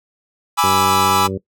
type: chord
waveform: 45% pulse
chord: E dominant seventh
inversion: first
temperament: equal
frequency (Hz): 830.6 / 987.8 / 1174.7 / 1318.5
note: G#5 / B5 / D6 / E6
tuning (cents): 0 / 0 / 0 / 0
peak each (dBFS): -19 / -19 / -19 / -19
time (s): 0.57-1.28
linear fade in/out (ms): 20
type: harmonic tone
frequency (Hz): 95.7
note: G2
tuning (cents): -41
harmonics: 1 / 2 / 3 / 4 / 5 / 6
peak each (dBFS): -27 / -26 / -30 / -25 / -30 / -35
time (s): 0.63-1.38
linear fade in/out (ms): 10
effects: noise-tail reverb RT60 0.1 s tail -19 dB re dry